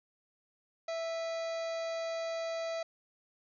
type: harmonic tone with a mistuned harmonic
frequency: 659.3 Hz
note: E5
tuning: in tune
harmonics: 1 / 2 / 3 / 4 / 5 / 6 / 7 / 8 / 9 / 10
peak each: -34 / -47 / -48 / -51 / -57 / -51 / -52 / -61 / -58 / -58 dBFS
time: 0.88-2.83 s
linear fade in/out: 5 ms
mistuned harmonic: 4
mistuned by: -120 cents
effects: none